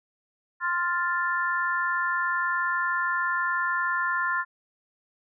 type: chord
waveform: sine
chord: F major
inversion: second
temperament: equal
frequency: 1046.5 / 1396.9 / 1760 Hz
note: C6 / F6 / A6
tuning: 0 / 0 / 0 cents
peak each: -28 dBFS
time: 0.6-4.45 s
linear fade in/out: 50 ms
effects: none